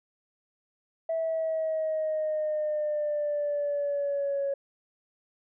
sine exponential sweep, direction down, 655 to 554.4 Hz, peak -25 dBFS, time 1.09-4.54 s, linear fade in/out 5 ms, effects tanh soft clip ceiling -22 dBFS

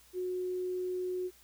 sine tone, 365 Hz, F#4, 24 cents flat, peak -32 dBFS, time 0.13-1.31 s, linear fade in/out 50 ms, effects added 60 Hz sine -67 dBFS peak until 1.43 s + white hiss -61 dBFS RMS until 1.43 s

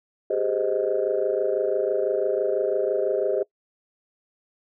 sine chord, Ab major seventh, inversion third, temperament just, 389.3 / 415.3 / 519.1 / 623 Hz, G4 / Ab4 / C5 / Eb5, -12 / 0 / -14 / +2 cents, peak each -26 dBFS, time 0.3-3.43 s, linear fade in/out 5 ms, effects noise-tail reverb RT60 0.1 s tail -23 dB re dry + tanh soft clip ceiling -12 dBFS

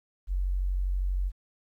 sine tone, 46.25 Hz, F#1, in tune, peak -25 dBFS, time 0.27-1.32 s, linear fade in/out 50 ms, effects 11-bit

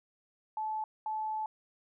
sine tone bursts at uneven times, 867 Hz, A5, 26 cents flat, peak -32 dBFS, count 2, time 0.57-0.84 / 1.06-1.46 s, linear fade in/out 2 ms, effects none

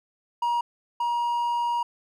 triangle tone pair in turn, 951 / 951 Hz, A#5 / A#5, +34 / +34 cents, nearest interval unison, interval 0 cents, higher neither, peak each -20 / -21 dBFS, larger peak first, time 0.42-0.61 / 1-1.83 s, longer second, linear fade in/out 5 ms, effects none

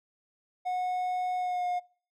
triangle tone with pitch glide, 730 to 716.6 Hz, F#5 to F5, -24 to +44 cents, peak -26 dBFS, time 0.65-1.8 s, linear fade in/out 20 ms, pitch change -32 cents, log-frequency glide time 1.37-1.66 s, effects noise-tail reverb RT60 0.5 s tail -25 dB re dry

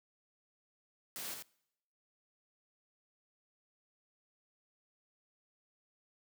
white noise with echo, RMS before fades -43 dBFS, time 1.16-1.34 s, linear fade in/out 0 ms, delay 84 ms, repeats 1, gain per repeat -4 dB, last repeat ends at 1.424 s, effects noise-tail reverb RT60 0.8 s tail -24 dB re dry + high-pass 100 Hz 12 dB/octave

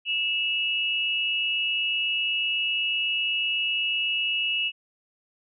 sine tone pair together, 2646 / 2894 Hz, E7 / F#7, +6 / -39 cents, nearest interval major second, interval 155 cents, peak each -26 dBFS, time 0.05-4.72 s, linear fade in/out 50 ms, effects none

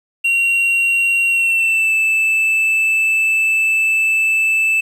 triangle tone with pitch glide, 2749 to 2635 Hz, F7 to E7, -28 to -1 cents, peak -11 dBFS, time 0.24-4.81 s, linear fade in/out 10 ms, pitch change -73 cents, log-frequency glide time 1.28-1.93 s, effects 8-bit

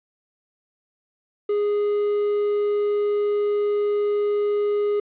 triangle tone, 413.2 Hz, G#4, 9 cents flat, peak -17 dBFS, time 1.49-5 s, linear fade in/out 5 ms, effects resampled to 8000 Hz + 9-bit

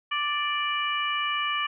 harmonic tone, 587.3 Hz, D5, in tune, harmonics 2 / 3 / 4 / 5, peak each -28 / -33 / -31 / -31 dBFS, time 0.11-1.67 s, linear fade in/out 10 ms, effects none

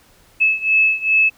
sine beating tone pair, 2600 / 2602.5 Hz, E7 / E7, -24 / -23 cents, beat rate 2.5 Hz, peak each -15 / -17 dBFS, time 0.4-1.3 s, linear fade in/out 20 ms, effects pink hiss -52 dBFS RMS until 1.37 s

